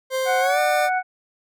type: tone with pitch glide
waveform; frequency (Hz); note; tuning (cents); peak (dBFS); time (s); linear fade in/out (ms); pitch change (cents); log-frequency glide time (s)
40% pulse; 523.3 to 597.7; C5 to D5; 0 to +30; -20; 0.1-0.9; 50; +230; 0.4-0.59
type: harmonic tone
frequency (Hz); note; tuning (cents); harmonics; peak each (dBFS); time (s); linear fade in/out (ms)
740; F#5; 0; 1 / 2 / 3; -20 / -25 / -31; 0.25-1.03; 50
effects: none